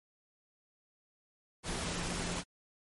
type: tone in noise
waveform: sine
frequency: 174.61 Hz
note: F3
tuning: in tune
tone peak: -43 dBFS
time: 1.63-2.44 s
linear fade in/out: 50 ms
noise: pink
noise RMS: -37 dBFS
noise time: 1.63-2.44 s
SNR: -9 dB
effects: MP3 48 kbps